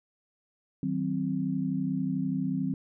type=chord; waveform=sine; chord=C diminished; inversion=first; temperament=just; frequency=156.98 / 188.37 / 261.6 Hz; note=Eb3 / Gb3 / C4; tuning=+16 / +31 / 0 cents; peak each=-33 / -31 / -30 dBFS; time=0.83-2.74 s; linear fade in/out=2 ms; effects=none